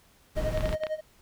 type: noise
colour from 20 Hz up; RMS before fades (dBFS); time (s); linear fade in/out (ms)
brown; -30; 0.35-0.76; 20
type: tone with tremolo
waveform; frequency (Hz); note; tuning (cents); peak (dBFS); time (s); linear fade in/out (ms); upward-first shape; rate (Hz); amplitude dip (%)
triangle; 622.3; D#5; 0; -24; 0.36-1.01; 20; sine; 11; 90
type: clicks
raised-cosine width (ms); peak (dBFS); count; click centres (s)
0.3; -19; 7; 0.575 / 0.608 / 0.657 / 0.692 / 0.728 / 0.836 / 0.868
effects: pink hiss -61 dBFS RMS until 1.21 s